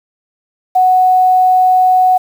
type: tone with quantisation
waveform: sine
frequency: 740 Hz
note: F#5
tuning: in tune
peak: -6 dBFS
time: 0.75-2.18 s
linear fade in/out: 10 ms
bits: 6
effects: none